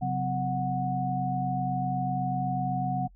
sine tone cluster, 134 / 182 / 254.3 / 736 Hz, C3 / F#3 / C4 / F#5, +42 / -28 / -49 / -9 cents, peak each -31 / -33 / -36 / -29 dBFS, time 0.01-3.08 s, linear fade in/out 20 ms, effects noise-tail reverb RT60 0.1 s tail -26 dB re dry + added 45 Hz sine -51 dBFS peak until 3.15 s

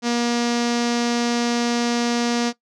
sawtooth tone with low-pass filter, 238 Hz, A#3, 36 cents sharp, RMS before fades -21 dBFS, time 0.02-2.53 s, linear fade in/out 50 ms, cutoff 5700 Hz, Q 2.3, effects noise-tail reverb RT60 0.1 s tail -18 dB re dry

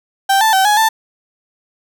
35% pulse tone with pitch steps, 782 / 881 / 767 / 837 / 886 Hz, G5 / A5 / G5 / G#5 / A5, -4 / +2 / -38 / +13 / +12 cents, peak -8 dBFS, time 0.29-0.89 s, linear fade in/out 10 ms, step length 120 ms, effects none

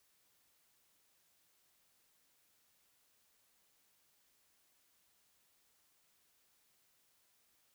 silence, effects white hiss -74 dBFS RMS until 7.74 s

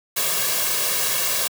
white noise with comb filter, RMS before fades -22 dBFS, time 0.16-1.48 s, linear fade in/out 10 ms, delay 1.8 ms, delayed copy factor +0.7, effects high-pass 150 Hz 12 dB/octave

